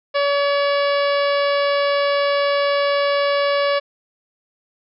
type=harmonic tone; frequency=568 Hz; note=C#5; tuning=42 cents sharp; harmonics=1 / 2 / 3 / 4 / 5 / 6 / 7 / 8 / 9; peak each=-17 / -23 / -27 / -29 / -31 / -33 / -34 / -35 / -36 dBFS; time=0.14-3.8 s; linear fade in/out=20 ms; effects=none